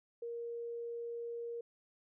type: tone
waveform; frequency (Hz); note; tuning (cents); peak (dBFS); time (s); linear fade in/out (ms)
sine; 469.2; A#4; +11; -39; 0.22-1.61; 5
effects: none